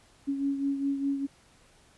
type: beating tone pair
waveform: sine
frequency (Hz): 277.2 / 282.1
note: C#4 / C#4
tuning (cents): 0 / +30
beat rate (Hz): 4.9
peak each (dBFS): -27 / -35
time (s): 0.27-1.27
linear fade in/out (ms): 20
effects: pink hiss -60 dBFS RMS until 1.97 s + resampled to 24000 Hz